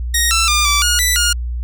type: tone with pitch steps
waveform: 10% pulse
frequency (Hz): 1873 / 1336 / 1202 / 1162 / 1437 / 1978 / 1426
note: A#6 / E6 / D6 / D6 / F6 / B6 / F6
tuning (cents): +8 / +23 / +40 / -19 / +49 / +2 / +36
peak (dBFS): -4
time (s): 0.14-1.33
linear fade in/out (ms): 5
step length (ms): 170
effects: added 60 Hz sine -19 dBFS peak until 1.63 s